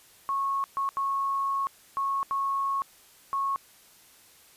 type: tone bursts at uneven times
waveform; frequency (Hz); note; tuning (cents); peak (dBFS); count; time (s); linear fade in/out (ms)
sine; 1098; C#6; -17; -25; 6; 0.29-0.64 / 0.77-0.89 / 0.97-1.67 / 1.97-2.23 / 2.31-2.82 / 3.33-3.56; 0
effects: white hiss -56 dBFS RMS until 4.56 s + resampled to 32000 Hz